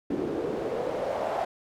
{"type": "noise with band-pass filter sweep", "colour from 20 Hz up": "pink", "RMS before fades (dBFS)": -30, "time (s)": [0.1, 1.45], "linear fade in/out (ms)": 5, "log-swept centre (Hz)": [320, 740], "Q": 3.6, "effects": []}